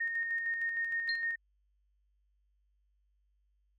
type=tone with tremolo; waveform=sine; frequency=1844 Hz; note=A#6; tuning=19 cents flat; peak=-30 dBFS; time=0-1.36 s; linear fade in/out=10 ms; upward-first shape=square; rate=6.5 Hz; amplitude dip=35%
type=tone with exponential decay; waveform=sine; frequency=4186 Hz; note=C8; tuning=in tune; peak=-31 dBFS; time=1.09-1.25 s; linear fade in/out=1 ms; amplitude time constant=33 ms
effects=added 50 Hz sine -70 dBFS peak until 3.78 s + AAC 64 kbps